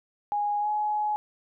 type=tone with pitch glide; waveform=sine; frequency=826 to 842.9 Hz; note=G#5 to G#5; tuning=-10 to +25 cents; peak=-24 dBFS; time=0.32-1.16 s; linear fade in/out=0 ms; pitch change=+35 cents; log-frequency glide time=0.6-0.68 s; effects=none